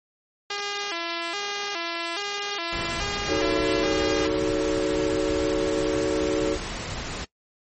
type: tone with vibrato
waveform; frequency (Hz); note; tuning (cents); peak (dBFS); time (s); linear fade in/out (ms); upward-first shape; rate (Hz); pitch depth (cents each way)
5% pulse; 370.5; F#4; +2; -16; 0.5-4.27; 5; square; 1.2; 160
type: noise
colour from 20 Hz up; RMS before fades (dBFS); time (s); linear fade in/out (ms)
pink; -32; 2.72-7.25; 10
type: chord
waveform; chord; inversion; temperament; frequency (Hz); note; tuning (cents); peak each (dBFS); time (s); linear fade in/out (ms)
triangle; D# half-diminished seventh; none; just; 311.1 / 373.4 / 448 / 560; D#4 / F#4 / A4 / C#5; 0 / +16 / +31 / +18; -25 / -25 / -24 / -26; 3.27-6.58; 50
effects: noise-tail reverb RT60 0.1 s tail -20 dB re dry + MP3 32 kbps